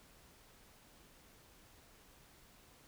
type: silence
effects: pink hiss -63 dBFS RMS until 2.87 s